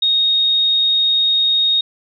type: tone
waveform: sine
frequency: 3729 Hz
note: A#7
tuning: in tune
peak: -12 dBFS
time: 0.02-1.81 s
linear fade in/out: 5 ms
effects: none